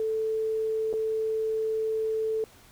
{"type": "tone with dropouts", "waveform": "sine", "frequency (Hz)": 440, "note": "A4", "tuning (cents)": 0, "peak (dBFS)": -25, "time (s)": [0, 2.44], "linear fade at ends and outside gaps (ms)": 1, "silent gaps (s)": [0.929, 0.937], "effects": ["pink hiss -55 dBFS RMS until 2.71 s"]}